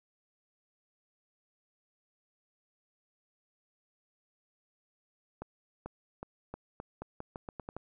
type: accelerating click train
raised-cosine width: 1 ms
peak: -26 dBFS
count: 12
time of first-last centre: 5.42-7.766 s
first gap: 440 ms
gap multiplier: 0.84
effects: none